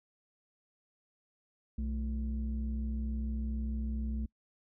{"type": "tone pair together", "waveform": "sine", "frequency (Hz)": [62.22, 220], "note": ["B1", "A3"], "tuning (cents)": [14, 0], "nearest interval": "octave + minor seventh", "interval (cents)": 2186, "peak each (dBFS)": [-32, -37], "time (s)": [1.78, 4.26], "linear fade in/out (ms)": 5, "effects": ["noise-tail reverb RT60 0.1 s tail -25 dB re dry", "tanh soft clip ceiling -27 dBFS"]}